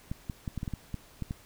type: clicks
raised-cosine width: 5 ms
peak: -21 dBFS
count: 10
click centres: 0.115 / 0.298 / 0.478 / 0.577 / 0.631 / 0.678 / 0.737 / 0.943 / 1.223 / 1.309 s
effects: pink hiss -56 dBFS RMS until 1.45 s